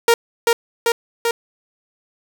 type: tone with echo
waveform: sawtooth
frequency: 466.2 Hz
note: A#4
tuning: in tune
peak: -6 dBFS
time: 0.08-0.14 s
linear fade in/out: 2 ms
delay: 390 ms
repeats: 3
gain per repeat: -2 dB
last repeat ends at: 1.31 s
effects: none